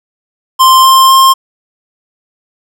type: tone with pitch steps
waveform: square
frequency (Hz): 1046.5 / 1053.8 / 1061.1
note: C6 / C6 / C6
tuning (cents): 0 / +12 / +24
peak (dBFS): -3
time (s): 0.59-1.34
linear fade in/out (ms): 20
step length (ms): 250
effects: none